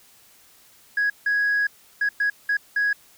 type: tone bursts at uneven times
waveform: sine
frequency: 1661.2 Hz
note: G#6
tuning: in tune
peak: -17 dBFS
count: 6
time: 0.97-1.1 / 1.26-1.67 / 2.01-2.09 / 2.2-2.3 / 2.49-2.57 / 2.76-2.93 s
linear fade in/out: 5 ms
effects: tanh soft clip ceiling -16 dBFS + white hiss -54 dBFS RMS until 3.17 s